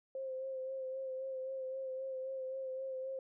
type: tone with vibrato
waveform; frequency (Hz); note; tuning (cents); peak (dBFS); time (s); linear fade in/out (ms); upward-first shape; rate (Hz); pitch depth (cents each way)
sine; 526; C5; +9; -38; 0.15-3.19; 2; sine; 3.8; 26
effects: none